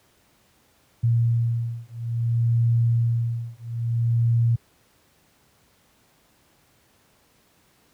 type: beating tone pair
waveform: sine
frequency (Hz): 116.54 / 117.13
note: A#2 / A#2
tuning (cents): 0 / +9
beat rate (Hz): 0.59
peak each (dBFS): -22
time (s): 1.03-4.56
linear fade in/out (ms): 10
effects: pink hiss -61 dBFS RMS until 7.93 s + high-pass 60 Hz 12 dB/octave